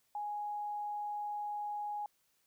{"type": "tone", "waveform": "sine", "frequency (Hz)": 830.6, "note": "G#5", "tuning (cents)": 0, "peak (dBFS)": -36, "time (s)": [0.15, 2.06], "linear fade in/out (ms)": 2, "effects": ["white hiss -75 dBFS RMS until 2.46 s"]}